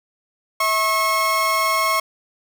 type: tone pair together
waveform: 30% pulse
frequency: 648 / 1088.2 Hz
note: E5 / C#6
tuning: -30 / -32 cents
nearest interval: major sixth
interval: 898 cents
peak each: -22 / -15 dBFS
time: 0.6-2 s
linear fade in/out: 5 ms
effects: none